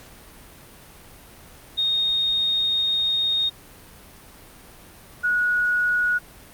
sine tone pair in turn, 3707 / 1458.4 Hz, A#7 / F#6, -10 / -25 cents, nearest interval octave + major third, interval 1615 cents, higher first, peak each -19 / -18 dBFS, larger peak second, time 1.77-3.5 / 5.23-6.19 s, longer first, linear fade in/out 20 ms, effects pink hiss -46 dBFS RMS until 6.53 s + Opus 48 kbps

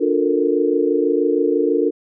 sine chord, Bb major seventh, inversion first, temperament equal with one note detuned, 293.7 / 355.3 / 440 / 466.2 Hz, D4 / F4 / A4 / Bb4, 0 / +30 / 0 / 0 cents, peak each -20 dBFS, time 0-1.91 s, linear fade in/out 20 ms, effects none

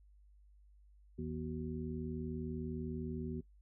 harmonic tone with a mistuned harmonic, 80 Hz, D#2, 49 cents sharp, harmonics 1 / 2 / 3 / 5, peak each -45 / -43 / -42 / -45 dBFS, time 1.18-3.41 s, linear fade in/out 10 ms, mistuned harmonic 5, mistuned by -120 cents, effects noise-tail reverb RT60 0.1 s tail -19 dB re dry + added 50 Hz sine -60 dBFS peak until 3.61 s

